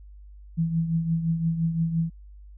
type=tone with tremolo; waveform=sine; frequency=164.81 Hz; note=E3; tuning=in tune; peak=-19 dBFS; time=0.57-2.1 s; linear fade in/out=20 ms; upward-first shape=triangle; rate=5.8 Hz; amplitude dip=65%; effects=added 50 Hz sine -43 dBFS peak until 2.57 s